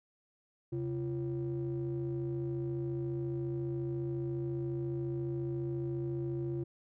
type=ring-modulated tone; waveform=triangle; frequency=105.4 Hz; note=G#2; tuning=26 cents sharp; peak=-28 dBFS; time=0.72-6.64 s; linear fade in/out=10 ms; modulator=238 Hz; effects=none